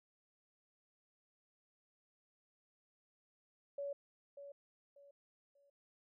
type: tone with echo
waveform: sine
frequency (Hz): 565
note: C#5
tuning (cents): +33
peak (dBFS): -39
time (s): 3.78-3.93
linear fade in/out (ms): 5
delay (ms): 590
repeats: 3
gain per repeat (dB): -10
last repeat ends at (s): 5.7
effects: none